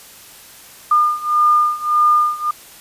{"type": "beating tone pair", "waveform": "sine", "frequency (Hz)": [1209, 1210.7], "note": ["D6", "D#6"], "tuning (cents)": [50, -48], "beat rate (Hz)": 1.7, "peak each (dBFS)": [-16, -14], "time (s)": [0.91, 2.51], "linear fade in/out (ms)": 5, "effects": ["white hiss -41 dBFS RMS until 2.8 s", "resampled to 32000 Hz"]}